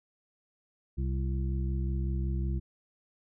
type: harmonic tone with a mistuned harmonic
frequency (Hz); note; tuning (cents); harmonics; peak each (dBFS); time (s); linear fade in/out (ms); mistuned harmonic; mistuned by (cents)
65.41; C2; 0; 1 / 2 / 3 / 5; -29 / -35 / -39 / -43; 0.97-2.6; 20; 5; +57
effects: none